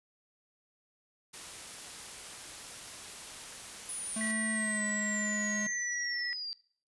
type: noise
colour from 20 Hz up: white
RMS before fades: -45 dBFS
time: 1.33-4.32 s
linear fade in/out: 10 ms
type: linear sweep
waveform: sine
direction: down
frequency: 9840 to 4665 Hz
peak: -36 dBFS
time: 3.89-6.53 s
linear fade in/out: 0 ms
type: tone with pitch glide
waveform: square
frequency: 220 to 209.6 Hz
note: A3 to G#3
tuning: 0 to +16 cents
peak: -35 dBFS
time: 4.16-5.67 s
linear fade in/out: 5 ms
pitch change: -84 cents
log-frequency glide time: 4.53-4.84 s
type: tone with vibrato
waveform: sine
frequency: 1940 Hz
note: B6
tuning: 31 cents flat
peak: -34 dBFS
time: 4.21-6.33 s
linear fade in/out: 0 ms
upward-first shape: square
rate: 20 Hz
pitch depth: 11 cents each way
effects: noise-tail reverb RT60 0.5 s tail -22 dB re dry + resampled to 24000 Hz